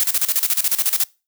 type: noise with tremolo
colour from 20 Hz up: blue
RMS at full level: -17 dBFS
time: 0-1.04 s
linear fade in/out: 0 ms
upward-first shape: square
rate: 14 Hz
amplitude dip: 80%
effects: noise-tail reverb RT60 0.3 s tail -24 dB re dry